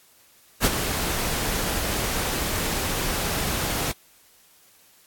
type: noise with ADSR envelope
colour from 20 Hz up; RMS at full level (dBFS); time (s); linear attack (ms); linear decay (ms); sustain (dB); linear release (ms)
pink; -17; 0.61-3.92; 41; 39; -9; 7
effects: white hiss -56 dBFS RMS until 5.06 s + AAC 64 kbps